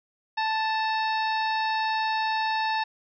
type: harmonic tone with a mistuned harmonic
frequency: 879 Hz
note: A5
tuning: 2 cents flat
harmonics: 1 / 2 / 3 / 4 / 5 / 6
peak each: -25 / -31 / -35 / -37 / -39 / -41 dBFS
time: 0.37-2.84 s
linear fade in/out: 10 ms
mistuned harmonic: 4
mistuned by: +110 cents
effects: none